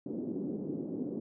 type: band-pass noise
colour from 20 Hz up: pink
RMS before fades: -37 dBFS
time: 0.06-1.2 s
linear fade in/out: 5 ms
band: 210 to 360 Hz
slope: 24 dB/octave
effects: none